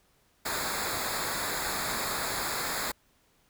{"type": "noise with comb filter", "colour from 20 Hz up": "pink", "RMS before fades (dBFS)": -32, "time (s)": [0.45, 2.92], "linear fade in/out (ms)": 10, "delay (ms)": 0.34, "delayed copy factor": -0.8, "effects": ["pink hiss -67 dBFS RMS until 3.49 s"]}